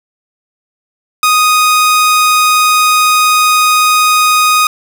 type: tone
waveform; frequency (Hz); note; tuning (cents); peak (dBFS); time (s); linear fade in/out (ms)
sawtooth; 1244.5; D#6; 0; -3; 1.23-4.67; 2
effects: none